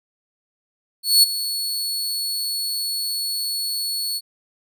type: tone with ADSR envelope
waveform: sawtooth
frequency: 4403 Hz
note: C#8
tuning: 13 cents flat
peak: -6 dBFS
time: 1.03-4.21 s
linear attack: 200 ms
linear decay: 16 ms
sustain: -14 dB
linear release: 44 ms
effects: none